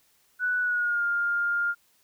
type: tone with pitch glide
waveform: sine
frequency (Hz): 1482 to 1406.1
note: F#6 to F6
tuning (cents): +2 to +11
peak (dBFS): -23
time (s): 0.39-1.75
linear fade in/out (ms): 50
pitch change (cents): -91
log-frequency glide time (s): 0.6-1.04
effects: white hiss -65 dBFS RMS until 2.03 s